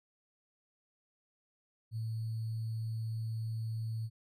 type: tone with sample-and-hold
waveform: sine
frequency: 112.1 Hz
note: A2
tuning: 33 cents sharp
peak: -34 dBFS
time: 1.91-4.1 s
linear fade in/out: 50 ms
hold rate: 4410 Hz
effects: resampled to 32000 Hz